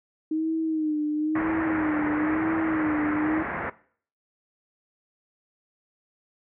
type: tone with vibrato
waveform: sine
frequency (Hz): 311.1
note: D#4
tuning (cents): 0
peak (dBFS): -23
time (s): 0.31-3.43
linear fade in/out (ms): 5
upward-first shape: sine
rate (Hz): 1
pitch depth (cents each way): 62
type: low-pass noise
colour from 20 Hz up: white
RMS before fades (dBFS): -31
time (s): 1.35-3.7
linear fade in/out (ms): 5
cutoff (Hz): 2000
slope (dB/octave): 48
effects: noise-tail reverb RT60 0.5 s tail -19 dB re dry + high-pass 60 Hz 12 dB/octave